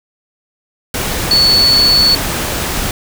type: tone in noise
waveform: sine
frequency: 4435 Hz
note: C#8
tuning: in tune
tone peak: -7 dBFS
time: 1.31-2.15 s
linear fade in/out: 2 ms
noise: pink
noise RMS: -18 dBFS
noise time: 0.94-2.91 s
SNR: +8 dB
effects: none